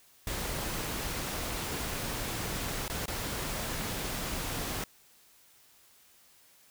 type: noise with dropouts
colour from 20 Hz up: pink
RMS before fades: -35 dBFS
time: 0.27-4.84 s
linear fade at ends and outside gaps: 2 ms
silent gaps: 2.881-2.898 / 3.058-3.08 s
effects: white hiss -61 dBFS RMS until 6.7 s